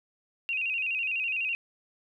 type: tone with vibrato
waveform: sine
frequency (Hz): 2637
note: E7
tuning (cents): 0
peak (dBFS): -27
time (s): 0.49-1.55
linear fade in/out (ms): 0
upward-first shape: square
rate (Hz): 12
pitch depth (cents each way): 75
effects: 11-bit